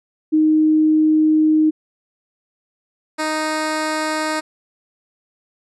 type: tone pair in turn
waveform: sine / 10% pulse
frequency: 310.7 / 310.7 Hz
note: D#4 / D#4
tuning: -2 / -2 cents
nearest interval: unison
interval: 0 cents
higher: neither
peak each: -11 / -11 dBFS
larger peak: neither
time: 0.32-1.71 / 3.18-4.41 s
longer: first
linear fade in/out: 20 ms
effects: resampled to 24000 Hz